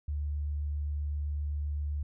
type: tone with vibrato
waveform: sine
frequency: 73.42 Hz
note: D2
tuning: in tune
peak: -30 dBFS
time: 0.08-2.03 s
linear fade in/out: 5 ms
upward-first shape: triangle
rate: 7.7 Hz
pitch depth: 8 cents each way
effects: none